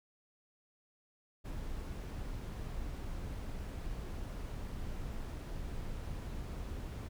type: noise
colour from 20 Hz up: brown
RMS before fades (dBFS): -41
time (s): 1.44-7.09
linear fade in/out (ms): 20
effects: none